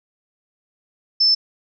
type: tone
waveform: sine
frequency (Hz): 5280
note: E8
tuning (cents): +2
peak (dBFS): -12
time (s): 1.2-1.35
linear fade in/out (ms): 10
effects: none